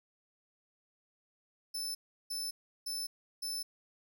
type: tone bursts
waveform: sawtooth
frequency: 5274 Hz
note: E8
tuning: in tune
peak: -33 dBFS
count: 4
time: 1.74-3.63 s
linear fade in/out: 10 ms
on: 210 ms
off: 350 ms
effects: none